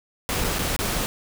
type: noise with dropouts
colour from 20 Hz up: pink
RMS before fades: -25 dBFS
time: 0.29-1.06 s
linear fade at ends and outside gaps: 0 ms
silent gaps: 0.44-0.444 / 0.586-0.591 / 0.764-0.79 s
effects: none